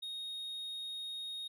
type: tone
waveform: triangle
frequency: 3729 Hz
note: A#7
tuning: in tune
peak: -38 dBFS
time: 0.02-1.48 s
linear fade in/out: 10 ms
effects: none